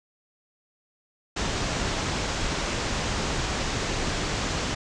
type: low-pass noise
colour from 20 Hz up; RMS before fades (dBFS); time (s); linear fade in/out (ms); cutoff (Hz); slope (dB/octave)
pink; -28; 1.36-4.75; 10; 7500; 48
effects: none